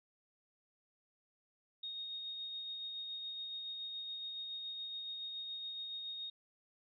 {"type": "tone with tremolo", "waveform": "sine", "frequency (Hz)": 3721, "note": "A#7", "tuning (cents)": -4, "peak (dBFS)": -40, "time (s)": [1.83, 6.3], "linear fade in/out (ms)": 5, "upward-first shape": "sine", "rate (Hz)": 7.1, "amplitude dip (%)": 25, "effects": []}